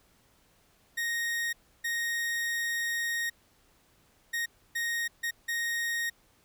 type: tone bursts at uneven times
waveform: 40% pulse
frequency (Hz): 1864.7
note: A#6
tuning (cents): 0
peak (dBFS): -28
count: 6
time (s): 0.97-1.53 / 1.84-3.3 / 4.33-4.46 / 4.75-5.08 / 5.23-5.31 / 5.48-6.1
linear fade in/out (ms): 10
effects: pink hiss -65 dBFS RMS until 6.44 s